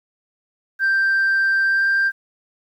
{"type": "tone with pitch glide", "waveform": "sine", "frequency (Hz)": [1572, 1582.9], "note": ["G6", "G6"], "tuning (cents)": [4, 16], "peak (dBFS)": -13, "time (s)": [0.79, 2.12], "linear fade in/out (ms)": 50, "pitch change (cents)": 12, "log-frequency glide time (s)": [1.65, 1.87], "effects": ["tanh soft clip ceiling -13 dBFS", "9-bit"]}